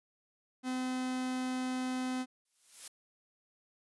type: tone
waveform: 45% pulse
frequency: 255.7 Hz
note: C4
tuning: 40 cents flat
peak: -33 dBFS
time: 0.63-2.26 s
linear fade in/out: 50 ms
type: noise with exponential growth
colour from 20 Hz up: blue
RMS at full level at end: -40 dBFS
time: 2.45-2.88 s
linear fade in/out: 5 ms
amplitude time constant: 92 ms
effects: resampled to 24000 Hz